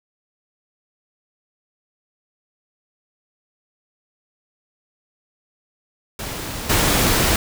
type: noise with level steps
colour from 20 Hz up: pink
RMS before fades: -29 / -17 dBFS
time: 6.19-7.36 s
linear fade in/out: 2 ms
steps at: 6.69 s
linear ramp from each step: 10 ms
effects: none